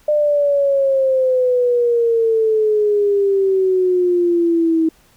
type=exponential sweep; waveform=sine; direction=down; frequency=603 to 320.3 Hz; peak=-12 dBFS; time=0.08-4.89 s; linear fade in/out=5 ms; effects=pink hiss -53 dBFS RMS until 5.16 s